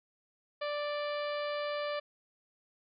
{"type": "harmonic tone", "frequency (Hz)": 587.3, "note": "D5", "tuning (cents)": 0, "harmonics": [1, 2, 3, 4, 5, 6, 7, 8], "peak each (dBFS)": [-34, -40, -44, -46, -48, -50, -51, -52], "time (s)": [0.61, 2], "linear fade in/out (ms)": 10, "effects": []}